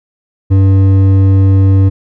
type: tone with hard clipping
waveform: sine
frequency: 96.6 Hz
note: G2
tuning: 25 cents flat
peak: -6 dBFS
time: 0.5-1.9 s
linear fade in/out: 20 ms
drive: 8 dB
effects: none